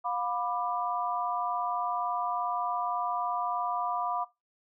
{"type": "chord", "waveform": "sine", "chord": "B diminished", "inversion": "second", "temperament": "just", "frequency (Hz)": [711.2, 987.8, 1185.3], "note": ["F5", "B5", "D6"], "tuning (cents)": [31, 0, 16], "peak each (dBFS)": -33, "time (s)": [0.04, 4.25], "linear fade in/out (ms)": 20, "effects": ["noise-tail reverb RT60 0.2 s tail -18 dB re dry"]}